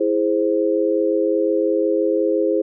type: chord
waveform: sine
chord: E augmented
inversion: none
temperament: equal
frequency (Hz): 329.6 / 415.3 / 523.3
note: E4 / G#4 / B#4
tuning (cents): 0 / 0 / 0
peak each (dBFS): -20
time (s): 0-2.62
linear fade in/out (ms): 10
effects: none